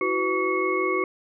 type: tone cluster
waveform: sine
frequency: 327.4 / 373.1 / 499.5 / 1132 / 2181 Hz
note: E4 / F#4 / B4 / C#6 / C#7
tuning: -12 / +14 / +20 / +36 / -29 cents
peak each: -31 / -25 / -31 / -27 / -28 dBFS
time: 0.01-1.04 s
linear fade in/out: 2 ms
effects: none